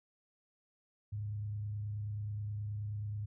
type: tone with frequency modulation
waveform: sine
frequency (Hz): 104.2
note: G#2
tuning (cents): +6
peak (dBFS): -36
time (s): 1.12-3.26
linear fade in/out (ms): 10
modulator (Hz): 29.4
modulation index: 0.25
effects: none